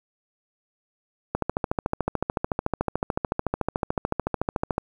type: click train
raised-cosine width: 1 ms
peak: -9 dBFS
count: 48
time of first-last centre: 1.35-4.781 s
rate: 13.7 Hz
effects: 8-bit